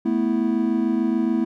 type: chord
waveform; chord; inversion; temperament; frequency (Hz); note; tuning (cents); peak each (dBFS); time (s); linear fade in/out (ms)
triangle; A suspended second; none; equal with one note detuned; 220 / 246.9 / 328.3; A3 / B3 / E4; 0 / 0 / -7; -21; 0.05-1.45; 10
effects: none